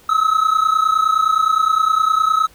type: tone pair together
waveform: triangle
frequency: 1272.3 / 1302 Hz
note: D#6 / E6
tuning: +38 / -22 cents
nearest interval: unison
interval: 40 cents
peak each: -14 dBFS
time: 0.09-2.47 s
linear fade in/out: 5 ms
effects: pink hiss -49 dBFS RMS until 2.54 s